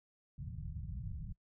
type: low-pass noise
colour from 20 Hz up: white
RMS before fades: -43 dBFS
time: 0.38-1.33 s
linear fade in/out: 10 ms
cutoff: 160 Hz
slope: 48 dB/octave
effects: noise-tail reverb RT60 0.1 s tail -24 dB re dry